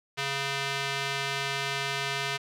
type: tone with band-pass filter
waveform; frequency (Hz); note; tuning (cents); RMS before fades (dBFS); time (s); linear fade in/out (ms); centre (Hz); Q
square; 138.59; C#3; 0; -31; 0.17-2.38; 20; 2800; 0.94
effects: none